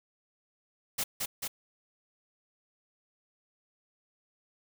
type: noise with echo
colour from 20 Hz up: white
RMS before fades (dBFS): -31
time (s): 0.98-1.04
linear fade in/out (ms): 10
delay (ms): 220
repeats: 2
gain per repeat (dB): -2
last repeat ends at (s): 1.48
effects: none